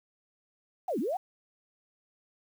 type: linear two-way sweep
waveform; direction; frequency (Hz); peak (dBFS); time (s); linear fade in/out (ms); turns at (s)
sine; down then up; 794 to 196 to 794; -28; 0.88-1.17; 5; 0.99
effects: 9-bit